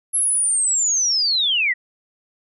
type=linear sweep; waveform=sine; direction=down; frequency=11175 to 1864.7 Hz; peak=-16 dBFS; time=0.13-1.74 s; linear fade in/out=20 ms; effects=none